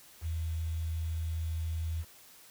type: tone with quantisation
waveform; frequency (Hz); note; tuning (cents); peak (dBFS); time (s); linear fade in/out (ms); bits
sine; 81.3; E2; -23; -31; 0.21-2.05; 50; 9
effects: white hiss -56 dBFS RMS until 2.5 s